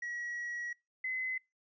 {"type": "tone pair in turn", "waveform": ["triangle", "sine"], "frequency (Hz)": [1916, 2036], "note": ["A#6", "C7"], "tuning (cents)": [47, -48], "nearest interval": "minor second", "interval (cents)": 105, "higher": "second", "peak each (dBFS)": [-35, -33], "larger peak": "second", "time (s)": [[0.02, 0.73], [1.04, 1.38]], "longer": "first", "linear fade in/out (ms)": 5, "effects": ["noise-tail reverb RT60 0.2 s tail -23 dB re dry", "resampled to 16000 Hz"]}